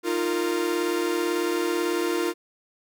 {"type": "chord", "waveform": "45% pulse", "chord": "Eb suspended second", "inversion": "none", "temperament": "equal with one note detuned", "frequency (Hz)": [311.1, 349.2, 461.6], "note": ["Eb4", "F4", "Bb4"], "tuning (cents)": [0, 0, -17], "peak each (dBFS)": [-30, -25, -30], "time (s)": [0.03, 2.34], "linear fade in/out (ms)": 50, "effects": []}